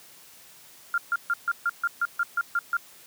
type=tone bursts; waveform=sine; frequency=1396.9 Hz; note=F6; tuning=in tune; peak=-21 dBFS; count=11; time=0.94-2.769 s; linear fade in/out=2 ms; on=39 ms; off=140 ms; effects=white hiss -51 dBFS RMS until 3.06 s + high-pass 80 Hz 12 dB/octave